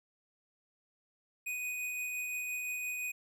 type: tone with tremolo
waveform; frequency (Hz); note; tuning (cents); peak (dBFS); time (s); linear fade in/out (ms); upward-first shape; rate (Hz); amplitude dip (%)
square; 2489; D#7; 0; -35; 1.46-3.12; 10; triangle; 5.8; 25
effects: none